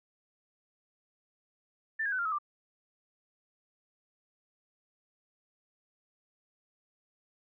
sine tone with pitch steps, 1775 / 1637.1 / 1509.9 / 1392.6 / 1284.5 / 1184.7 Hz, A6 / G#6 / F#6 / F6 / E6 / D6, +15 / -25 / +35 / -5 / -45 / +15 cents, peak -29 dBFS, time 1.99-2.386 s, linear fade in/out 10 ms, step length 66 ms, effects none

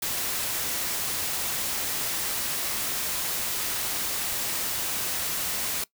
white noise, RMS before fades -29 dBFS, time 0.02-5.84 s, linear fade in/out 5 ms, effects noise-tail reverb RT60 0.1 s tail -20 dB re dry

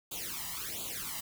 white noise with flanger, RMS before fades -39 dBFS, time 0.11-1.21 s, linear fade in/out 10 ms, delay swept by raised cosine 0.27 to 1.03 ms, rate 1.4 Hz, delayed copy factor +1, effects none

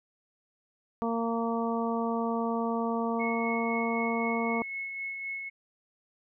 harmonic tone, 230.1 Hz, A#3, 22 cents flat, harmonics 1 / 2 / 3 / 4 / 5, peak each -30 / -33 / -35 / -36 / -37 dBFS, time 1.02-4.62 s, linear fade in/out 0 ms
sine tone with tremolo, 2188 Hz, C#7, 23 cents flat, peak -32 dBFS, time 3.19-5.5 s, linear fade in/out 20 ms, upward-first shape sine, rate 3.9 Hz, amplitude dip 35%
effects none

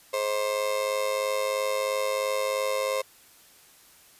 35% pulse tone with amplitude modulation, 528 Hz, C5, 16 cents sharp, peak -20 dBFS, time 0.13-3.02 s, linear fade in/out 10 ms, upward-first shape sine, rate 103 Hz, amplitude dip 75%, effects white hiss -55 dBFS RMS until 4.19 s + resampled to 32000 Hz

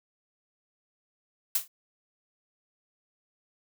blue noise with exponential decay, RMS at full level -21 dBFS, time 1.55-1.68 s, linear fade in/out 5 ms, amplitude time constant 28 ms, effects none

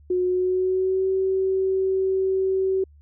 sine tone with pitch glide, 363.2 to 380.8 Hz, F#4 to F#4, -32 to +50 cents, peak -19 dBFS, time 0.1-2.84 s, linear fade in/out 5 ms, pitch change +82 cents, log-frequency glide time 0.25-1.08 s, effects added 73 Hz sine -48 dBFS peak until 3.01 s

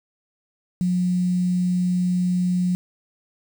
sine tone with quantisation, 180 Hz, F#3, 47 cents flat, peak -18 dBFS, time 0.81-2.75 s, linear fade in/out 0 ms, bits 7, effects none

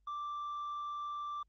triangle tone with tanh clipping, 1174.7 Hz, D6, in tune, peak -38 dBFS, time 0.07-1.43 s, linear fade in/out 5 ms, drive 7 dB, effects added 50 Hz sine -69 dBFS peak until 1.48 s + Opus 24 kbps

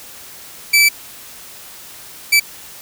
sawtooth tone bursts at uneven times, 2314 Hz, D7, 26 cents flat, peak -5 dBFS, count 2, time 0.73-0.89 / 2.32-2.4 s, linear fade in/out 10 ms, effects white hiss -37 dBFS RMS until 2.81 s

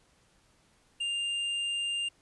sine tone with tanh clipping, 2800 Hz, F7, 4 cents sharp, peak -31 dBFS, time 1-2.09 s, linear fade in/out 10 ms, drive 9 dB, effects pink hiss -66 dBFS RMS until 2.21 s + resampled to 24000 Hz

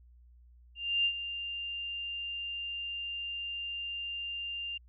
sine tone with ADSR envelope, 2794 Hz, F7, in tune, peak -24 dBFS, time 0.75-4.78 s, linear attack 300 ms, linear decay 73 ms, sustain -11 dB, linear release 10 ms, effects added 60 Hz sine -55 dBFS peak until 4.88 s

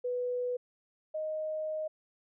sine tone pair in turn, 493.9 / 622.3 Hz, B4 / D#5, 0 / 0 cents, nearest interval major third, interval 400 cents, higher second, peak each -30 / -32 dBFS, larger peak first, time 0.04-0.57 / 1.14-1.88 s, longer second, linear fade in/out 10 ms, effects none

